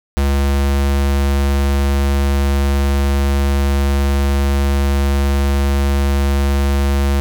square tone, 69.6 Hz, C#2, 8 cents sharp, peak -13 dBFS, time 0.17-7.2 s, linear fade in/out 0 ms, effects 7-bit

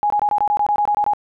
sine tone bursts, 830.6 Hz, G#5, in tune, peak -14 dBFS, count 12, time 0.03-1.135 s, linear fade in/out 0 ms, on 71 ms, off 23 ms, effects none

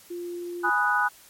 sine tone, 349.2 Hz, F4, in tune, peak -31 dBFS, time 0.1-0.7 s, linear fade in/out 10 ms
sine chord, G# minor seventh, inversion none, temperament equal, 830.6 / 987.8 / 1244.5 / 1480 Hz, G#5 / B5 / D#6 / F#6, 0 / 0 / 0 / 0 cents, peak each -27 / -28 / -27 / -23 dBFS, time 0.63-1.09 s, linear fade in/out 20 ms
effects white hiss -52 dBFS RMS until 1.29 s + MP3 64 kbps

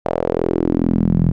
sawtooth tone with band-pass filter sweep, 42.36 Hz, E1, 48 cents sharp, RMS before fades -17 dBFS, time 0.05-1.32 s, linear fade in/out 10 ms, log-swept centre 640 to 150 Hz, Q 3.1, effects none

